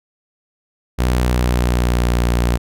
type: tone with pitch glide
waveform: sawtooth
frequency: 61.74 to 59.6 Hz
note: B1 to A#1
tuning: 0 to +39 cents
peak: -10 dBFS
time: 0.98-2.58 s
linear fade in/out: 20 ms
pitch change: -61 cents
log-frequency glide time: 1.19-2.26 s
effects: none